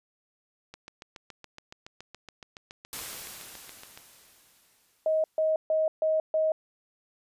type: click train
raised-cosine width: 0.2 ms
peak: -26 dBFS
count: 24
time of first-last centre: 0.74-3.975 s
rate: 7.11 Hz
type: noise with exponential decay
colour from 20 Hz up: white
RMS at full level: -36 dBFS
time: 2.93-5.51 s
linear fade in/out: 0 ms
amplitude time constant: 560 ms
type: tone bursts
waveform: sine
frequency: 630 Hz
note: D#5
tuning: 21 cents sharp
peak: -22 dBFS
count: 5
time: 5.06-6.52 s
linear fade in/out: 2 ms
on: 180 ms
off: 140 ms
effects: resampled to 32000 Hz